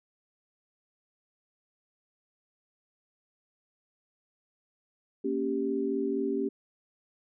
sine chord, G diminished, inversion first, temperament equal, 233.1 / 277.2 / 392 Hz, Bb3 / Db4 / G4, 0 / 0 / 0 cents, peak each -34 / -31 / -30 dBFS, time 5.24-6.49 s, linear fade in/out 10 ms, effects none

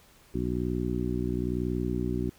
harmonic tone, 61 Hz, B1, 21 cents flat, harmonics 1 / 2 / 3 / 4 / 5 / 6, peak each -34 / -34 / -34 / -34 / -34 / -34 dBFS, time 0.34-2.3 s, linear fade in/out 10 ms, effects pink hiss -58 dBFS RMS until 2.38 s

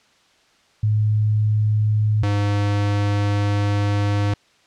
sine / square tone pair in turn, 106.8 / 102.15 Hz, G#2 / G#2, +49 / -28 cents, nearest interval minor second, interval 77 cents, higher first, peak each -15 / -18 dBFS, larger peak first, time 0.83-2.23 / 2.23-4.34 s, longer second, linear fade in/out 5 ms, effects white hiss -57 dBFS RMS until 4.66 s + low-pass 5000 Hz 12 dB/octave

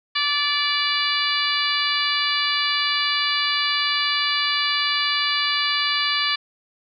harmonic tone, 581 Hz, D5, 19 cents flat, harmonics 2 / 3 / 4 / 5 / 6 / 7 / 8, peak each -27 / -27 / -27 / -27 / -27 / -27 / -27 dBFS, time 0.15-6.36 s, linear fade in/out 10 ms, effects none

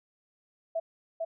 sine tone with echo, 657 Hz, E5, 6 cents flat, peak -27 dBFS, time 0.75-0.8 s, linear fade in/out 10 ms, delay 450 ms, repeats 1, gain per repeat -2 dB, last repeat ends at 1.25 s, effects none

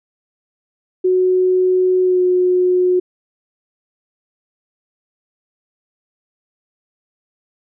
sine tone with pitch glide, 368.6 to 363.3 Hz, F#4 to F#4, -7 to -32 cents, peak -11 dBFS, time 1.04-3 s, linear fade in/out 10 ms, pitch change -25 cents, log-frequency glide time 2.03-2.21 s, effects none

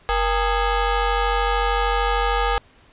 20% pulse ring-modulated tone, 427.6 Hz, A4, 49 cents flat, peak -10 dBFS, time 0.09-2.58 s, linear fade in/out 0 ms, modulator 381 Hz, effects pink hiss -53 dBFS RMS until 2.92 s + resampled to 8000 Hz

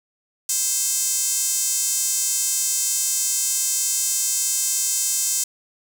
sawtooth tone with high-pass filter, 523.3 Hz, C5, in tune, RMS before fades -22 dBFS, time 0.49-5.44 s, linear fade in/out 5 ms, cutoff 7200 Hz, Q 2.6, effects 7-bit

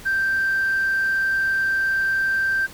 sine tone, 1568 Hz, G6, in tune, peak -17 dBFS, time 0.05-2.67 s, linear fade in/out 20 ms, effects tanh soft clip ceiling -15 dBFS + pink hiss -42 dBFS RMS until 2.73 s

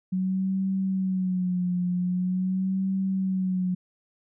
sine tone with vibrato, 185 Hz, F#3, in tune, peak -23 dBFS, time 0.12-3.75 s, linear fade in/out 10 ms, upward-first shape sine, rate 0.44 Hz, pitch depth 61 cents each way, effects none

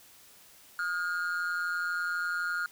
triangle tone with amplitude modulation, 1426 Hz, F6, 36 cents sharp, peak -24 dBFS, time 0.79-2.66 s, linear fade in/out 2 ms, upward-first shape sine, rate 172 Hz, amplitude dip 75%, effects white hiss -56 dBFS RMS until 2.71 s

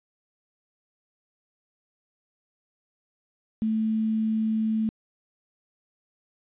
sine tone with quantisation, 219.7 Hz, A3, 2 cents flat, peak -22 dBFS, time 3.62-4.89 s, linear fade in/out 0 ms, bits 8, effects resampled to 8000 Hz

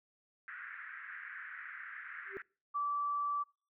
white band-pass noise, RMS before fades -47 dBFS, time 0.48-2.42 s, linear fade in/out 0 ms, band 1400 to 1900 Hz, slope 48 dB/octave
sine tone with exponential growth, 392 Hz, G4, in tune, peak -36 dBFS, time 2.25-2.37 s, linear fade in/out 0 ms, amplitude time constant 24 ms
sine tone, 1159 Hz, D6, 23 cents flat, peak -32 dBFS, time 2.74-3.44 s, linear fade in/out 20 ms
effects noise-tail reverb RT60 0.4 s tail -26 dB re dry

